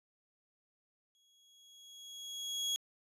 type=tone with exponential growth; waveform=30% pulse; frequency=3322 Hz; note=G#7; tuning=in tune; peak=-28 dBFS; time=1.15-2.76 s; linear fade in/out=0 ms; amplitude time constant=350 ms; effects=resampled to 32000 Hz